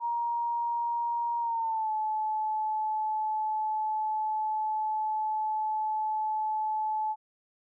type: tone with pitch glide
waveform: sine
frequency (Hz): 942 to 863.8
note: A#5 to A5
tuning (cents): +18 to -32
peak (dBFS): -27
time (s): 0-7.16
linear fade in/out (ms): 50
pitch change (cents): -150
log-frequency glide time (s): 1.4-1.91
effects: none